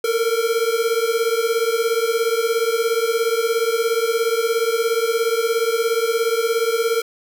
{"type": "beating tone pair", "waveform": "square", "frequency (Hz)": [450, 467], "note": ["A4", "A#4"], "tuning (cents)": [39, 3], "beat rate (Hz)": 17, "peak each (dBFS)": -21, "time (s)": [0.04, 7.02], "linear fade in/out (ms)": 5, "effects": []}